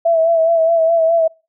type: tone with vibrato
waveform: sine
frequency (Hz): 659.3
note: E5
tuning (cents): 0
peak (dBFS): -10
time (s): 0.05-1.28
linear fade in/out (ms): 10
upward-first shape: sine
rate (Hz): 4.8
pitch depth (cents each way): 40
effects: noise-tail reverb RT60 0.3 s tail -26 dB re dry